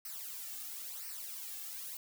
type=noise with flanger; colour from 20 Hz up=blue; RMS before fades=-44 dBFS; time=0.05-1.97 s; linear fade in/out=2 ms; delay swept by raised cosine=0.28 to 2.08 ms; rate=0.98 Hz; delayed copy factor=-0.75; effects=none